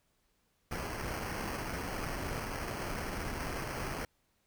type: noise with sample-and-hold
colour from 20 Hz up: pink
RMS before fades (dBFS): -38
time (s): 0.71-4.05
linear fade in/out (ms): 2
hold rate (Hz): 3675
effects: pink hiss -75 dBFS RMS until 4.46 s